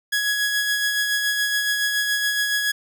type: tone with tremolo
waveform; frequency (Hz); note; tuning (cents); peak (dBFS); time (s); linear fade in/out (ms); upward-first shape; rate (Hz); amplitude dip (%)
sawtooth; 1671; G#6; +10; -15; 0.12-2.72; 10; sine; 7.1; 35
effects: none

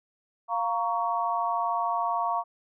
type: chord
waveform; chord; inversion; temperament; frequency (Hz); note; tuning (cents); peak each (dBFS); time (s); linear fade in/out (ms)
sine; Bb minor; second; just; 699.2 / 932.3 / 1118.8; F5 / Bb5 / Db6; +2 / 0 / +16; -29; 0.48-2.44; 50
effects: none

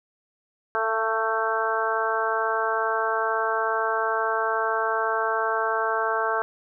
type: harmonic tone with a mistuned harmonic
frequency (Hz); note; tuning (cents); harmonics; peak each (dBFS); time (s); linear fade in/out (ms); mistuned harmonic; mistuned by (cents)
222.2; A3; +17; 2 / 3 / 4 / 5 / 6 / 7; -29 / -29 / -29 / -29 / -29 / -29; 0.75-6.42; 0; 3; +15
effects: none

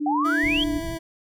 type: tone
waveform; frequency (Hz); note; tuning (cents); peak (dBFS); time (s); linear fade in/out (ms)
sine; 295.7; D4; +12; -23; 0-0.8; 20
type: exponential sweep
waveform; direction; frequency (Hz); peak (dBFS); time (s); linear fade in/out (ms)
sine; up; 738 to 3348; -21; 0.06-0.64; 5
type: tone with vibrato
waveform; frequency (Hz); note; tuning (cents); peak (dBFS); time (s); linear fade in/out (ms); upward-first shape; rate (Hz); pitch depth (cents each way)
25% pulse; 329.6; E4; 0; -26; 0.24-0.99; 20; square; 12; 9
type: low-pass noise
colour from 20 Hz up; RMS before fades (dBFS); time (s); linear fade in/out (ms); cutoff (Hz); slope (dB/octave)
pink; -34; 0.43-0.97; 0; 140; 12
effects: none

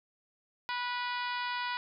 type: harmonic tone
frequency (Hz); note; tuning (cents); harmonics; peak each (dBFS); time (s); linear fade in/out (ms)
490; B4; -14; 2 / 3 / 4 / 5 / 6 / 7 / 8 / 9 / 10; -35 / -39 / -41 / -43 / -45 / -46 / -47 / -48 / -49; 0.69-1.77; 0
effects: none

